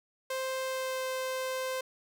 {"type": "tone with pitch glide", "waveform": "sawtooth", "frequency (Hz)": [523.3, 519.1], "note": ["C5", "C5"], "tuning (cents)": [0, -14], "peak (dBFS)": -28, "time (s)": [0.3, 1.81], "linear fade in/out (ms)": 5, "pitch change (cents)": -14, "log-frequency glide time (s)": [0.64, 1.06], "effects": []}